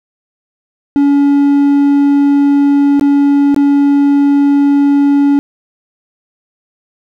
triangle tone with dropouts, 283.2 Hz, C#4, 37 cents sharp, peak -4 dBFS, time 0.96-5.39 s, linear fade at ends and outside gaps 0 ms, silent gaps 2.996-3.011 / 3.545-3.563 s, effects none

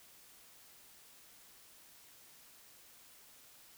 silence, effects white hiss -60 dBFS RMS until 3.77 s

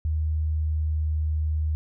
sine tone with pitch glide, 77.78 to 77.29 Hz, D#2 to D#2, 0 to -11 cents, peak -22 dBFS, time 0.05-1.75 s, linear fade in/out 0 ms, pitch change -11 cents, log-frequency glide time 0.26-1.1 s, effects none

